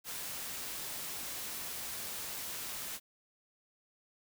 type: noise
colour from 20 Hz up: white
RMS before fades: -41 dBFS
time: 0.04-3 s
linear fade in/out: 50 ms
effects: none